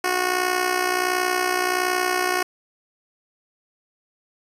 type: tone with amplitude modulation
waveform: 10% pulse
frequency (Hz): 365.3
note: F#4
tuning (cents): -22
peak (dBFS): -9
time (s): 0.04-2.43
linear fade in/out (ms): 5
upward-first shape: sine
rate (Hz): 61.4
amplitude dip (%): 65
effects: resampled to 32000 Hz + 8-bit